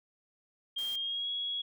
sine tone with pitch glide, 3207 to 3332 Hz, G7 to G#7, +39 to +5 cents, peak -32 dBFS, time 0.76-1.62 s, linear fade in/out 10 ms, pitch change +66 cents, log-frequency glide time 0.96-1.29 s
white noise, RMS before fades -49 dBFS, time 0.78-0.96 s, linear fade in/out 5 ms
effects none

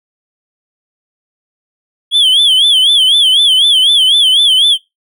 triangle tone with vibrato, 3258 Hz, G#7, 34 cents flat, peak -4 dBFS, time 2.11-4.78 s, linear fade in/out 50 ms, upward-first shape sine, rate 4 Hz, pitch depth 140 cents each way, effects noise-tail reverb RT60 0.2 s tail -23 dB re dry

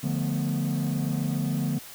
triangle chord, B half-diminished seventh, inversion first, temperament equal, 146.83 / 174.61 / 220 / 246.9 Hz, D3 / F3 / A3 / B3, 0 / 0 / 0 / 0 cents, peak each -25 / -28 / -29 / -28 dBFS, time 0.03-1.79 s, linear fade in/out 10 ms, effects tanh soft clip ceiling -18 dBFS + white hiss -44 dBFS RMS until 1.94 s

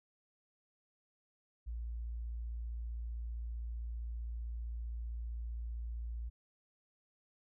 sine tone, 57.7 Hz, A#1, 17 cents flat, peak -38 dBFS, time 1.66-6.3 s, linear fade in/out 20 ms, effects none

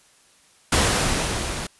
pink noise with level ramp, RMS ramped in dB -17 to -30 dBFS, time 0.72-1.67 s, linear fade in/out 5 ms, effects white hiss -56 dBFS RMS until 1.79 s + resampled to 24000 Hz

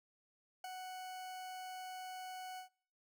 40% pulse tone with ADSR envelope, 742 Hz, F#5, 5 cents sharp, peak -40 dBFS, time 0.64-2.69 s, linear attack 4 ms, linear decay 12 ms, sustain -4 dB, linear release 110 ms, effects noise-tail reverb RT60 0.6 s tail -26 dB re dry

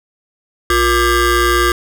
25% pulse ring-modulated tone, 415.3 Hz, G#4, in tune, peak -4 dBFS, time 0.7-1.72 s, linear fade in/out 2 ms, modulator 770 Hz, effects none

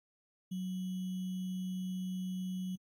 sine tone with sample-and-hold, 184.8 Hz, F#3, 2 cents flat, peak -35 dBFS, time 0.51-2.76 s, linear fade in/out 10 ms, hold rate 3150 Hz, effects AAC 48 kbps

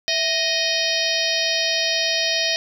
harmonic tone with a mistuned harmonic, 622.3 Hz, D#5, in tune, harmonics 1 / 3 / 4 / 5 / 6 / 7 / 8 / 9, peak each -27 / -27 / -27 / -27 / -27 / -27 / -27 / -27 dBFS, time 0.08-2.56 s, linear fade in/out 0 ms, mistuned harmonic 1, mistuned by +94 cents, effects 8-bit

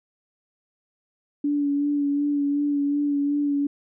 sine tone with vibrato, 287.3 Hz, D4, 38 cents flat, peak -20 dBFS, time 1.44-3.67 s, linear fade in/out 5 ms, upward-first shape sine, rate 2.7 Hz, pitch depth 22 cents each way, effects none

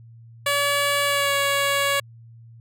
10% pulse tone with pitch glide, 570 to 560.9 Hz, C#5 to C#5, +48 to +20 cents, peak -11 dBFS, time 0.46-2 s, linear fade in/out 5 ms, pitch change -28 cents, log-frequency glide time 1.05-1.35 s, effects added 115 Hz sine -43 dBFS peak until 2.6 s

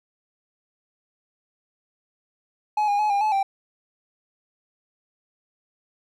triangle tone with pitch steps, 846 / 815 / 848 / 804 / 859 / 784 Hz, G#5 / G#5 / G#5 / G5 / A5 / G5, +32 / -33 / +36 / +44 / -42 / 0 cents, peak -17 dBFS, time 2.77-3.43 s, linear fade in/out 5 ms, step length 110 ms, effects none

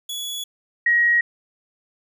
sawtooth / sine tone pair in turn, 3391 / 1894.4 Hz, G#7 / A#6, +35 / +27 cents, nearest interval minor seventh, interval 1008 cents, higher first, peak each -24 / -14 dBFS, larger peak second, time 0.09-0.44 / 0.86-1.21 s, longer neither, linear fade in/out 5 ms, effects none

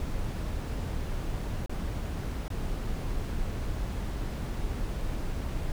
brown noise with dropouts, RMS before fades -32 dBFS, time 0-5.72 s, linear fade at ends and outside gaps 1 ms, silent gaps 1.661-1.695 / 2.481-2.502 s, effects none

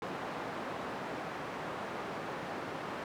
white band-pass noise, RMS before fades -40 dBFS, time 0.02-3.04 s, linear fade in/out 2 ms, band 140 to 1100 Hz, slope 12 dB/octave, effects none

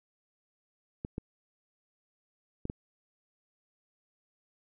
clicks, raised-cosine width 3 ms, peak -22 dBFS, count 4, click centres 1.049 / 1.181 / 2.654 / 2.699 s, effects none

